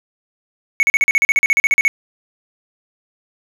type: tone bursts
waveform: triangle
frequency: 2217 Hz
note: C#7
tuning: in tune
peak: -8 dBFS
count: 16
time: 0.8-1.88 s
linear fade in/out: 0 ms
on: 30 ms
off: 40 ms
effects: none